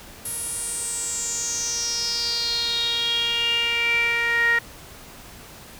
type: tone with band-pass filter sweep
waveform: sawtooth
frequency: 468.4 Hz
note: A#4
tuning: 8 cents sharp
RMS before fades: -24 dBFS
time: 0.25-4.59 s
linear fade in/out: 5 ms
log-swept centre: 11000 to 1800 Hz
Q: 8
effects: pink hiss -43 dBFS RMS until 5.79 s